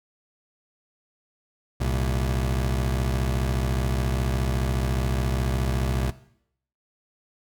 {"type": "tone pair together", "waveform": "25% pulse", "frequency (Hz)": [65, 115.82], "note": ["C2", "A#2"], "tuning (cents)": [-11, -11], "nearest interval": "minor seventh", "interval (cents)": 1000, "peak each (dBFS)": [-20, -27], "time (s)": [1.8, 6.11], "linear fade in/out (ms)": 10, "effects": ["noise-tail reverb RT60 0.7 s tail -17 dB re dry"]}